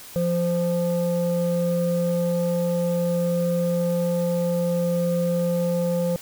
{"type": "tone pair together", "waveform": "sine", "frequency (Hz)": [173.4, 519.6], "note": ["F3", "C5"], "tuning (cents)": [-12, -12], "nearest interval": "octave + perfect fifth", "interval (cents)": 1900, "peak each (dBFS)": -21, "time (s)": [0.16, 6.16], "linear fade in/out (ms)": 0, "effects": ["tanh soft clip ceiling -16 dBFS", "white hiss -42 dBFS RMS until 6.21 s"]}